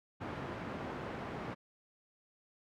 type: band-pass noise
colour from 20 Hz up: pink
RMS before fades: -42 dBFS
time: 0.2-1.55 s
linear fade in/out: 20 ms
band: 110 to 1600 Hz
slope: 12 dB/octave
effects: none